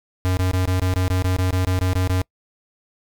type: tone bursts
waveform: square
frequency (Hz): 92.2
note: F#2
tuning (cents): -6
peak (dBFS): -18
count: 14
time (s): 0.25-2.216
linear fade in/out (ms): 0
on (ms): 120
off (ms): 22
effects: noise-tail reverb RT60 0.1 s tail -26 dB re dry